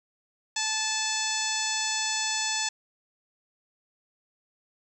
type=harmonic tone with a mistuned harmonic; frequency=872 Hz; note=A5; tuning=16 cents flat; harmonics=1 / 2 / 3 / 4 / 5 / 6 / 7 / 8 / 9; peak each=-35 / -35 / -35 / -35 / -35 / -35 / -35 / -35 / -35 dBFS; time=0.56-2.69 s; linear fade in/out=5 ms; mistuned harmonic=9; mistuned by=-24 cents; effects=10-bit